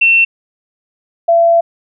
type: tone pair in turn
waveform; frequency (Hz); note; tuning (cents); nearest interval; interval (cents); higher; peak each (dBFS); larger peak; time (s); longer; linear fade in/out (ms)
sine; 2700 / 675; E7 / E5; +41 / +41; 2 octaves; 2400; first; -6; neither; 0.01-0.25 / 1.28-1.61; second; 10
effects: none